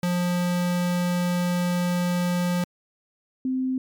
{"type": "tone pair in turn", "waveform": ["square", "sine"], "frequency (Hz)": [177, 259.1], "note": ["F3", "C4"], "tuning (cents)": [23, -17], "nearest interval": "perfect fifth", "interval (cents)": 660, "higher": "second", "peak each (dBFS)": [-22, -22], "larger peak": "neither", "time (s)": [[0.03, 2.64], [3.45, 3.78]], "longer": "first", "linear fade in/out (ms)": 2, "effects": ["MP3 96 kbps"]}